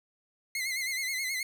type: tone with vibrato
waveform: sawtooth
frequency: 2093 Hz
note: C7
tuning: in tune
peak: -27 dBFS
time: 0.55-1.43 s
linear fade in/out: 2 ms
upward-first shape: sine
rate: 9.4 Hz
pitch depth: 75 cents each way
effects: none